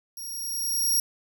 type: tone with level ramp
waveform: 10% pulse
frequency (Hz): 5610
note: F8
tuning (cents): +7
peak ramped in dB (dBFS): -30 to -14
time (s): 0.17-1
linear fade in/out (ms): 2
effects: none